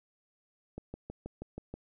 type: click train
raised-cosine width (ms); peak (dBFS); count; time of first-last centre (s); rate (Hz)
2; -27; 7; 0.78-1.74; 6.25
effects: none